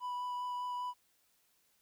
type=tone with vibrato; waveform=triangle; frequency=987.8 Hz; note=B5; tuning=in tune; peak=-34 dBFS; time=0-0.94 s; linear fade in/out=50 ms; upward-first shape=triangle; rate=5 Hz; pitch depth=11 cents each way; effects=white hiss -73 dBFS RMS until 1.81 s